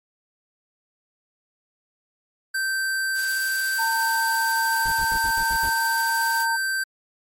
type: tone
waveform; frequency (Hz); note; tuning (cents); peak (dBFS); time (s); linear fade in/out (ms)
square; 1558; G6; -11; -23; 2.54-6.84; 10
type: noise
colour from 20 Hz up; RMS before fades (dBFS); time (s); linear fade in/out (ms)
blue; -32; 3.14-6.47; 50
type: tone with pitch glide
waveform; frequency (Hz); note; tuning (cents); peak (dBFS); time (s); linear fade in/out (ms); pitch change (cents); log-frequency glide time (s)
sine; 906 to 916; A#5 to A#5; -50 to -31; -23; 3.78-6.57; 20; +19; 5.18-6.4
type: noise bursts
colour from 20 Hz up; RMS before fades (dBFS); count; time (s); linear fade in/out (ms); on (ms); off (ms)
brown; -33; 7; 4.85-5.697; 10; 73; 56
effects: MP3 64 kbps